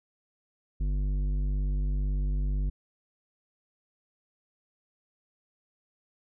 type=tone with tanh clipping; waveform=sine; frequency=49 Hz; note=G1; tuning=in tune; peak=-27 dBFS; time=0.8-2.7 s; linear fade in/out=10 ms; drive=11 dB; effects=none